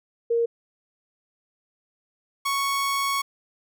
sine / sawtooth tone pair in turn, 466.2 / 1108.8 Hz, A#4 / C#6, 0 / 0 cents, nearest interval octave + minor third, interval 1500 cents, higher second, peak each -19 dBFS, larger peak neither, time 0.3-0.46 / 2.45-3.22 s, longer second, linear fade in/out 10 ms, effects none

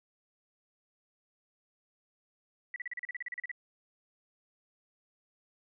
sine tone bursts, 1957 Hz, B6, 16 cents flat, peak -35 dBFS, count 14, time 2.74-3.515 s, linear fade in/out 2 ms, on 21 ms, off 37 ms, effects none

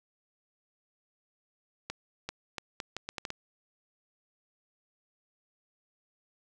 accelerating click train, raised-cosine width 0.2 ms, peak -18 dBFS, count 9, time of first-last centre 1.9-3.304 s, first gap 390 ms, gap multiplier 0.75, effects none

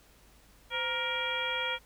harmonic tone with a mistuned harmonic, 470.2 Hz, A#4, 15 cents sharp, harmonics 1 / 2 / 3 / 4 / 5 / 6 / 7, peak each -39 / -38 / -37 / -40 / -35 / -46 / -35 dBFS, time 0.7-1.79 s, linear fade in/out 50 ms, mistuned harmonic 1, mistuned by +150 cents, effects added 50 Hz sine -61 dBFS peak until 1.85 s + pink hiss -61 dBFS RMS until 1.85 s

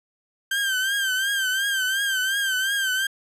30% pulse tone with vibrato, 1568 Hz, G6, in tune, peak -19 dBFS, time 0.51-3.07 s, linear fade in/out 5 ms, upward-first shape triangle, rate 2.8 Hz, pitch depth 84 cents each way, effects resampled to 32000 Hz

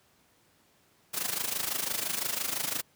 white noise with amplitude modulation, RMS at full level -29 dBFS, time 1.13-2.82 s, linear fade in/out 20 ms, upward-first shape sine, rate 25.9 Hz, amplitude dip 75%, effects pink hiss -65 dBFS RMS until 2.95 s + high-pass 100 Hz 12 dB/octave

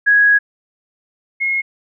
sine tone pair in turn, 1661.2 / 2159 Hz, G#6 / C#7, 0 / -46 cents, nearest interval perfect fourth, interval 454 cents, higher second, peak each -8 / -15 dBFS, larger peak first, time 0.06-0.39 / 1.4-1.62 s, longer first, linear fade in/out 20 ms, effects none

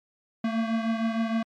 square beating tone pair, 224.7 / 231.2 Hz, A3 / A#3, +37 / -14 cents, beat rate 6.5 Hz, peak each -26 / -32 dBFS, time 0.44-1.43 s, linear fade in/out 5 ms, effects low-pass 3000 Hz 12 dB/octave + MP3 96 kbps

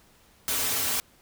white noise with comb filter, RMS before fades -27 dBFS, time 0.48-1 s, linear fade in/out 0 ms, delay 5.6 ms, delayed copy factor -0.75, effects pink hiss -59 dBFS RMS until 1.21 s

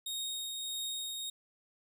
sawtooth tone with tremolo, 3729 Hz, A#7, in tune, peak -32 dBFS, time 0.06-1.3 s, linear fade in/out 5 ms, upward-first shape triangle, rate 1.6 Hz, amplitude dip 30%, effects none

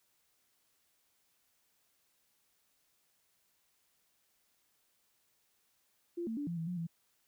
sine tone with pitch steps, 344.5 / 224.8 / 289.5 / 171.1 / 163.6 / 178.4 / 166.6 Hz, F4 / A3 / D4 / F3 / E3 / F3 / E3, -24 / +37 / -25 / -35 / -13 / +37 / +19 cents, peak -35 dBFS, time 6.17-6.87 s, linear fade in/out 10 ms, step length 100 ms, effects white hiss -75 dBFS RMS until 7.27 s

